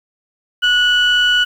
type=tone pair together; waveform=sine; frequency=1463.8 / 2960 Hz; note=F#6 / F#7; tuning=-19 / 0 cents; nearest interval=octave; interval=1219 cents; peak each=-12 dBFS; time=0.62-1.45 s; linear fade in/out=20 ms; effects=tanh soft clip ceiling -6 dBFS + 7-bit